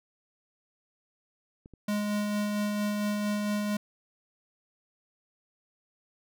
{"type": "clicks", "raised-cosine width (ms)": 3, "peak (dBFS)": [-35, -35], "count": 2, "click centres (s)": [1.659, 1.737]}
{"type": "tone with tremolo", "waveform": "square", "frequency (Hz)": 207.7, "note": "G#3", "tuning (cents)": 0, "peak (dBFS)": -27, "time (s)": [1.88, 3.77], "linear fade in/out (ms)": 5, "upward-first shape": "sine", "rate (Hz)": 4.4, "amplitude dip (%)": 25}
{"effects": []}